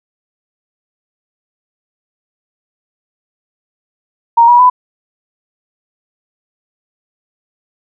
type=tone with pitch steps; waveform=sine; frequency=932.3 / 964.6 / 998.1 Hz; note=A#5 / B5 / B5; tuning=0 / -41 / +18 cents; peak=-3 dBFS; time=4.37-4.7 s; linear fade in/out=10 ms; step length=110 ms; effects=none